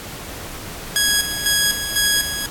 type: tone with tremolo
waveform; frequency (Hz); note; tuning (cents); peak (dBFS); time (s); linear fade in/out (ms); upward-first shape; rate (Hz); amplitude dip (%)
10% pulse; 1661.2; G#6; 0; -6; 0.96-2.46; 0; square; 2; 60
effects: pink hiss -33 dBFS RMS until 2.5 s + AAC 64 kbps